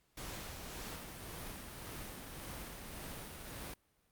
pink noise with tremolo, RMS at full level -45 dBFS, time 0.17-3.74 s, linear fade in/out 5 ms, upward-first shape sine, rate 1.8 Hz, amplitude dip 30%, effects pink hiss -75 dBFS RMS until 4.11 s + Opus 48 kbps

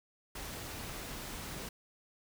pink noise, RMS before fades -43 dBFS, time 0.35-1.69 s, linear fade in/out 5 ms, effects none

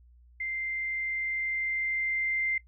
sine tone with level ramp, 2089 Hz, C7, 3 cents flat, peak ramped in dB -31 to -26 dBFS, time 0.4-2.58 s, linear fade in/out 5 ms, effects noise-tail reverb RT60 0.1 s tail -18 dB re dry + added 60 Hz sine -54 dBFS peak until 2.67 s

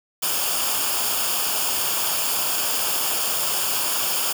white noise with comb filter, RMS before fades -23 dBFS, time 0.22-4.33 s, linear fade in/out 10 ms, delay 0.5 ms, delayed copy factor -0.65, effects none

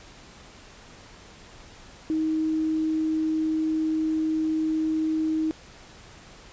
sine tone, 315.3 Hz, D#4, 23 cents sharp, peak -22 dBFS, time 2.1-5.51 s, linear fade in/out 0 ms, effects pink hiss -48 dBFS RMS until 6.52 s + resampled to 16000 Hz

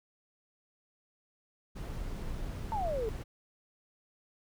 brown noise, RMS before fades -38 dBFS, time 1.75-3.24 s, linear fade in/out 20 ms
sine exponential sweep, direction down, 914 to 420.3 Hz, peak -31 dBFS, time 2.72-3.09 s, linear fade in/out 0 ms
effects none

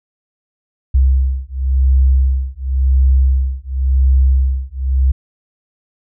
sine beating tone pair, 65.41 / 66.34 Hz, C2 / C2, 0 / +25 cents, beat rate 0.93 Hz, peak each -13 dBFS, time 0.94-5.12 s, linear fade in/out 10 ms, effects none

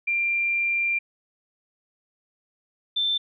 sine tone pair in turn, 2378 / 3551 Hz, D7 / A7, +21 / +15 cents, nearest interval perfect fifth, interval 694 cents, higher second, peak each -21 dBFS, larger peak neither, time 0.07-0.99 / 2.96-3.18 s, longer first, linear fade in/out 10 ms, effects none

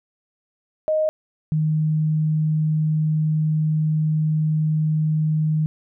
sine tone pair in turn, 622.3 / 155.19 Hz, D#5 / D#3, 0 / -4 cents, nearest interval 2 octaves, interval 2404 cents, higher first, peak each -17 dBFS, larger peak neither, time 0.88-1.09 / 1.52-5.66 s, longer second, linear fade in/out 0 ms, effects none

